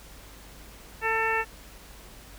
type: harmonic tone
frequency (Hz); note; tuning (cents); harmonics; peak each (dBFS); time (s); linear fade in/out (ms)
446.6; A4; +26; 1 / 2 / 3 / 4 / 5 / 6; -31 / -29 / -32 / -28 / -34 / -32; 1.01-1.45; 50
effects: added 50 Hz sine -49 dBFS peak until 2.38 s + pink hiss -49 dBFS RMS until 2.38 s